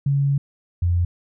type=tone pair in turn; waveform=sine; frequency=140 / 87.25 Hz; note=C#3 / F2; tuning=+18 / -1 cents; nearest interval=minor sixth; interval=819 cents; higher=first; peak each=-16 dBFS; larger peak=neither; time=0.06-0.38 / 0.82-1.05 s; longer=first; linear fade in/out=5 ms; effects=none